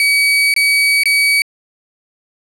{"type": "tone with dropouts", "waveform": "35% pulse", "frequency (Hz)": 2270, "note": "C#7", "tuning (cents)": 41, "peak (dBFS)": -8, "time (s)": [0, 1.42], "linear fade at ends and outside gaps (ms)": 1, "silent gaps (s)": [[0.54, 0.563], [1.035, 1.056]], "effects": ["low-pass 12000 Hz 12 dB/octave"]}